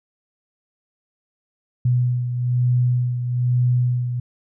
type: beating tone pair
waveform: sine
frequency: 123.47 / 124.57 Hz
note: B2 / B2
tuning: 0 / +15 cents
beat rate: 1.1 Hz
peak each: -17 / -25 dBFS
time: 1.85-4.2 s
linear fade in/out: 5 ms
effects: none